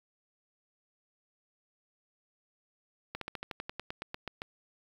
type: slowing click train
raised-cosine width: 0.3 ms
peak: -21 dBFS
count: 14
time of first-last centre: 3.15-4.419 s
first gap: 63 ms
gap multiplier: 1.07
effects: 8-bit